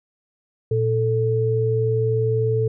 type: tone pair together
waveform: sine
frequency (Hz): 116.54 / 440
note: A#2 / A4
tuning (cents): 0 / 0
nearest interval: octave + major seventh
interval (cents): 2300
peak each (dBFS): -20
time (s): 0.71-2.68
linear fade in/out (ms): 5
effects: none

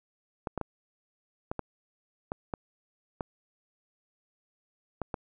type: clicks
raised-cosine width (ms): 1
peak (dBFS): -18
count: 10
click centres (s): 0.472 / 0.577 / 0.613 / 1.515 / 1.593 / 2.319 / 2.538 / 3.208 / 5.017 / 5.142
effects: none

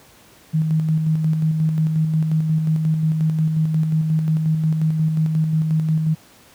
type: tone with tremolo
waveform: sine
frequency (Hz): 157.8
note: D#3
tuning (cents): +25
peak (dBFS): -14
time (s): 0.53-6.15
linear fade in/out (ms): 20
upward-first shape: square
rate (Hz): 5.6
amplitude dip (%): 35
effects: pink hiss -49 dBFS RMS until 6.54 s + high-pass 80 Hz 12 dB/octave

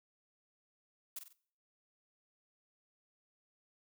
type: noise with echo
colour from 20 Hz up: blue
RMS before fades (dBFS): -42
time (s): 1.16-1.19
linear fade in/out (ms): 5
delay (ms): 47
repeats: 3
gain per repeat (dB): -7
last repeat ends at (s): 1.331
effects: noise-tail reverb RT60 0.5 s tail -19 dB re dry

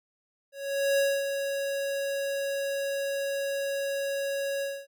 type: tone with ADSR envelope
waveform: square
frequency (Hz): 554.4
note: C#5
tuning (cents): 0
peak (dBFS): -22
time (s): 0.52-4.87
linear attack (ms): 460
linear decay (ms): 250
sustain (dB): -7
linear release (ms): 250
effects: none

